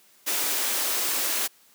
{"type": "high-pass noise", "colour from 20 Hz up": "white", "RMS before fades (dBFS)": -26, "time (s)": [0.26, 1.48], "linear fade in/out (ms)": 20, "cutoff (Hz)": 240, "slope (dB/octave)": 48, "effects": ["white hiss -58 dBFS RMS until 1.74 s", "high-pass 150 Hz 12 dB/octave"]}